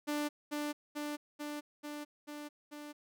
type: tone with echo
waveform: sawtooth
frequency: 295.4 Hz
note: D4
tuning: 10 cents sharp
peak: -29 dBFS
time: 0.07-0.29 s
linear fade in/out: 20 ms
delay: 440 ms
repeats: 6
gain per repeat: -2 dB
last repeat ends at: 2.93 s
effects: none